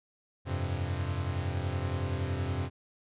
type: chord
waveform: 45% pulse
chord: F suspended second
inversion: none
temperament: equal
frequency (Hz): 87.31 / 98 / 130.81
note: F2 / G2 / C3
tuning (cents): 0 / 0 / 0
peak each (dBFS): -33 / -35 / -36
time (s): 0.45-2.7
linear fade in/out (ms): 50
effects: resampled to 8000 Hz